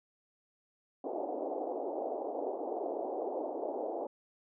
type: band-pass noise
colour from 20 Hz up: white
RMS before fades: -37 dBFS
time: 1.04-4.07 s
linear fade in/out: 5 ms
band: 290 to 770 Hz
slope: 48 dB/octave
effects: none